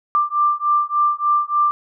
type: beating tone pair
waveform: sine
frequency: 1182 / 1185.4 Hz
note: D6 / D6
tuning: +11 / +16 cents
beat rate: 3.4 Hz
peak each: -18 dBFS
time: 0.15-1.71 s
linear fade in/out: 0 ms
effects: none